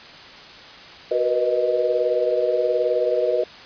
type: chord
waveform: sine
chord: B major seventh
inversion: second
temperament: equal with one note detuned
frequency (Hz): 370 / 475.1 / 493.9 / 622.3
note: F#4 / A#4 / B4 / D#5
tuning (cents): 0 / +33 / 0 / 0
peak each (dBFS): -26 / -25 / -22 / -22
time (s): 1.11-3.44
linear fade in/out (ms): 5
effects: white hiss -41 dBFS RMS until 3.65 s + resampled to 11025 Hz